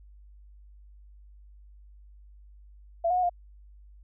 sine tone with pitch steps, 675 / 723 / 730 / 704 Hz, E5 / F#5 / F#5 / F5, +41 / -40 / -24 / +14 cents, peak -22 dBFS, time 3.04-3.296 s, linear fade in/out 10 ms, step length 64 ms, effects added 50 Hz sine -49 dBFS peak until 4.03 s

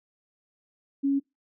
sine tone, 277.2 Hz, C#4, in tune, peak -21 dBFS, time 1.03-1.2 s, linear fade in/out 20 ms, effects noise-tail reverb RT60 0.2 s tail -23 dB re dry

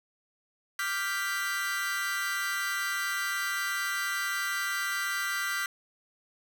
40% pulse chord, G dominant seventh, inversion second, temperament equal, 1174.7 / 1396.9 / 1568 / 1975.5 Hz, D6 / F6 / G6 / B6, 0 / 0 / 0 / 0 cents, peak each -37 / -34 / -33 / -33 dBFS, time 0.79-5.66 s, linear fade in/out 2 ms, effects none

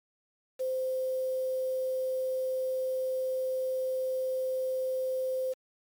sine tone with quantisation, 518 Hz, C5, 17 cents flat, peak -28 dBFS, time 0.59-5.54 s, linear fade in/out 20 ms, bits 8, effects MP3 96 kbps

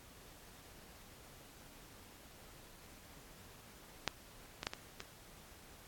clicks, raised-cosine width 0.2 ms, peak -14 / -22 / -17 / -23 / -26 dBFS, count 5, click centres 4.077 / 4.631 / 4.669 / 4.735 / 5.004 s, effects pink hiss -58 dBFS RMS until 5.87 s + AAC 64 kbps

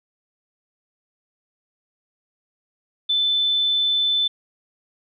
sine tone, 3520 Hz, A7, in tune, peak -17 dBFS, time 3.09-4.28 s, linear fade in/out 10 ms, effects none

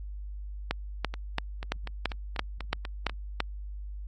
two click trains, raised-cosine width 0.3 ms, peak -11 / -21 dBFS, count 9 / 9, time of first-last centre 0.71-3.404 / 1.14-3.096 s, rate 2.97 / 4.09 Hz, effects added 50 Hz sine -36 dBFS peak until 4.07 s + AAC 32 kbps

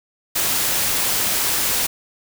white noise, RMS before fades -20 dBFS, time 0.35-1.87 s, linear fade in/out 10 ms, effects none

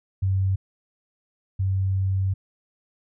sine tone pair in turn, 95.7 / 95.7 Hz, G2 / G2, -41 / -41 cents, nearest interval unison, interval 0 cents, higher neither, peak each -19 / -20 dBFS, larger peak first, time 0.22-0.56 / 1.59-2.34 s, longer second, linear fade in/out 10 ms, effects none

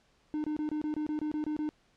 triangle tone bursts, 303.7 Hz, D#4, 42 cents flat, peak -28 dBFS, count 11, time 0.34-1.69 s, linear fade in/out 0 ms, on 100 ms, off 25 ms, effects pink hiss -68 dBFS RMS until 1.96 s + low-pass 6000 Hz 12 dB/octave

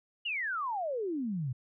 sine exponential sweep, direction down, 2956 to 118.5 Hz, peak -31 dBFS, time 0.25-1.53 s, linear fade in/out 10 ms, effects none

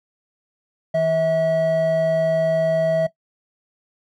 triangle tone pair together, 161.8 / 647.2 Hz, E3 / E5, -32 / -32 cents, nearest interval 2 octaves, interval 2400 cents, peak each -23 / -14 dBFS, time 0.94-3.07 s, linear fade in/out 10 ms, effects noise-tail reverb RT60 0.1 s tail -17 dB re dry + tanh soft clip ceiling -9 dBFS

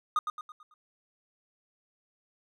triangle tone with echo, 1229 Hz, D#6, 22 cents flat, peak -21 dBFS, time 0.16-0.19 s, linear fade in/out 2 ms, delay 110 ms, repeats 5, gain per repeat -7 dB, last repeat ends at 0.74 s, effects none

